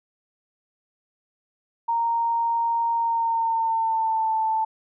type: tone with pitch glide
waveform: sine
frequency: 928 to 882.5 Hz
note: A#5 to A5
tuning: -8 to +5 cents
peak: -20 dBFS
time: 1.88-4.65 s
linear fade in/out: 10 ms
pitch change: -87 cents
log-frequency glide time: 2.94-4.35 s
effects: none